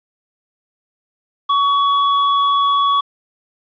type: tone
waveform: square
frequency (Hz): 1126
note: C#6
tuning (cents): +27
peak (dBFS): -13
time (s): 1.49-3.01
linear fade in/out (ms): 10
effects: resampled to 11025 Hz + 8-bit